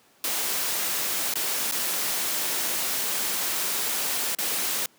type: noise with dropouts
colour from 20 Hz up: white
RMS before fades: -27 dBFS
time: 0.24-4.86 s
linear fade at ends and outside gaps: 2 ms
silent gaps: 1.339-1.355 / 1.713-1.721 / 4.35-4.386 s
effects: pink hiss -59 dBFS RMS until 4.98 s + high-pass 200 Hz 12 dB/octave